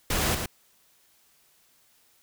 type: noise with echo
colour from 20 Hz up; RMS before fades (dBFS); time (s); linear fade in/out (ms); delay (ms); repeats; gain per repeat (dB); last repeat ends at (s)
pink; -26; 0.1-0.35; 5; 110; 1; -5; 0.46
effects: white hiss -63 dBFS RMS until 2.22 s